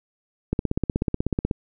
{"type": "click train", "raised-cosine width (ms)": 3, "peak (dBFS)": -9, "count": 17, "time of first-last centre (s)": [0.53, 1.512], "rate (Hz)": 16.3, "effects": []}